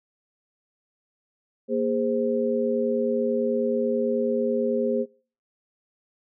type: tone cluster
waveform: sine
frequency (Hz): 234.9 / 411.8 / 521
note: A#3 / G#4 / C5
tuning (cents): +13 / -15 / -7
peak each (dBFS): -26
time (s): 1.68-5.06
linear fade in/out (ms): 50
effects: noise-tail reverb RT60 0.4 s tail -22 dB re dry